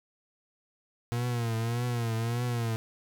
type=tone with vibrato; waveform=40% pulse; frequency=117.5 Hz; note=A#2; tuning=14 cents sharp; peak=-27 dBFS; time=1.12-2.76 s; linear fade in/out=0 ms; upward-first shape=triangle; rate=1.7 Hz; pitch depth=90 cents each way; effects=none